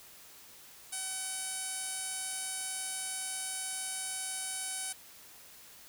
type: tone with low-pass filter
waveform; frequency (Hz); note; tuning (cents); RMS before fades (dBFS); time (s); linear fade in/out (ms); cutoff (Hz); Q
5% pulse; 758; F#5; +42; -38; 0.92-4.93; 10; 9900; 7.1
effects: white hiss -54 dBFS RMS until 5.88 s